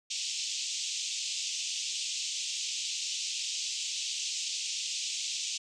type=band-pass noise; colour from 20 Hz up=white; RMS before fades=-35 dBFS; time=0.1-5.58 s; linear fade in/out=10 ms; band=2600 to 7400 Hz; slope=48 dB/octave; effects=resampled to 22050 Hz